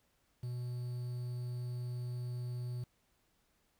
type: tone with quantisation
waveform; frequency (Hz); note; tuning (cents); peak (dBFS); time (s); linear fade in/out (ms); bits
triangle; 122.9; B2; -8; -35; 0.43-2.84; 5; 10
effects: pink hiss -75 dBFS RMS until 3.79 s